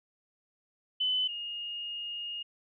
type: tone pair in turn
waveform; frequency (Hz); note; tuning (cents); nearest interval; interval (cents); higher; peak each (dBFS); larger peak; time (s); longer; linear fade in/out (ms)
sine; 3018 / 2849; F#7 / F7; +34 / +34; minor second; 100; first; -26 / -35; first; 1-1.28 / 1.28-2.43; second; 10
effects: none